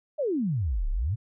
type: exponential two-way sweep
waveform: sine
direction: down then up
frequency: 644 to 30.87 to 121.9 Hz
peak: -24 dBFS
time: 0.18-1.16 s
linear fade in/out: 20 ms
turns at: 0.89 s
effects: none